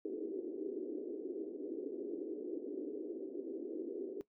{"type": "band-pass noise", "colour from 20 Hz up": "white", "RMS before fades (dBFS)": -42, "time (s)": [0.05, 4.21], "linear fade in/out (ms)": 0, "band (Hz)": [290, 420], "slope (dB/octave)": 48, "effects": ["noise-tail reverb RT60 0.1 s tail -18 dB re dry"]}